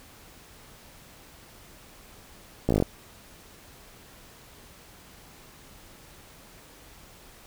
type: slowing click train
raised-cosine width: 2 ms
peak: -9 dBFS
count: 8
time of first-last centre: 2.69-2.824 s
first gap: 16 ms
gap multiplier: 1.06
effects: pink hiss -51 dBFS RMS until 7.46 s